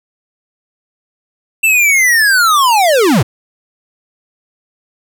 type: linear sweep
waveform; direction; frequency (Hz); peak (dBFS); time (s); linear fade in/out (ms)
square; down; 2696 to 92.5; -8; 1.63-3.23; 10
effects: none